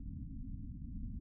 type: low-pass noise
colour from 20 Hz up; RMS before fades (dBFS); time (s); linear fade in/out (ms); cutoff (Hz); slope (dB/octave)
pink; -44; 0-1.2; 5; 280; 96
effects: none